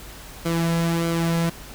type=tone with flanger; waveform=sawtooth; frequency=167.2 Hz; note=E3; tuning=25 cents sharp; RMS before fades=-22 dBFS; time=0.45-1.5 s; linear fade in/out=10 ms; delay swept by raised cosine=1.1 to 2.7 ms; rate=1.6 Hz; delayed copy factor=-0.55; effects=added 50 Hz sine -42 dBFS peak until 1.74 s + pink hiss -41 dBFS RMS until 1.74 s